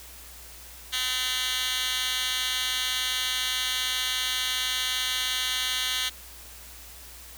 10% pulse tone with high-pass filter, 254.9 Hz, C4, 45 cents flat, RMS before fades -28 dBFS, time 0.92-6.1 s, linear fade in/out 20 ms, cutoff 2700 Hz, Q 3.8, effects added 60 Hz sine -49 dBFS peak until 7.37 s + white hiss -46 dBFS RMS until 7.37 s

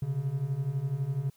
triangle beating tone pair, 129 / 141 Hz, C3 / C#3, -24 / +30 cents, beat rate 12 Hz, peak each -31 / -28 dBFS, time 0.02-1.3 s, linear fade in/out 5 ms, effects white hiss -66 dBFS RMS until 1.36 s

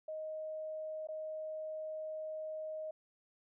sine tone with dropouts, 625 Hz, D#5, 8 cents sharp, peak -39 dBFS, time 0.08-2.91 s, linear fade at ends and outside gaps 5 ms, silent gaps 1.072-1.086 s, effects none

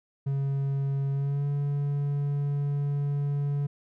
triangle tone with pitch glide, 138.1 to 142.97 Hz, C#3 to D3, -6 to -46 cents, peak -23 dBFS, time 0.26-3.67 s, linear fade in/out 10 ms, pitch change +60 cents, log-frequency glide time 1.12-1.46 s, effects none

